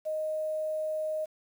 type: tone with quantisation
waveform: sine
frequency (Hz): 622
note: D#5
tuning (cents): -1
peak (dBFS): -29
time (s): 0.05-1.26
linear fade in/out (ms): 20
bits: 9
effects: none